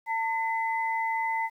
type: tone pair together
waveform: sine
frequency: 901.1 / 2023 Hz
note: A5 / B6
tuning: +41 / +41 cents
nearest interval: octave + major second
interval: 1400 cents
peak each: -27 / -31 dBFS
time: 0.06-1.5 s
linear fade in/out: 50 ms
effects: 10-bit